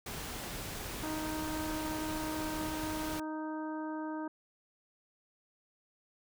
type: noise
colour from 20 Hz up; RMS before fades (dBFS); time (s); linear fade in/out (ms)
pink; -41; 0.06-3.2; 5
type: harmonic tone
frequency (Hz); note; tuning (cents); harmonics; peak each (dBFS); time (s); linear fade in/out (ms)
311.1; D#4; 0; 1 / 2 / 3 / 4 / 5; -37 / -45 / -43 / -50 / -50; 1.03-4.28; 5
type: clicks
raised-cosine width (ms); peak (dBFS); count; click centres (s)
5; -40; 3; 1.534 / 2.105 / 2.43
effects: none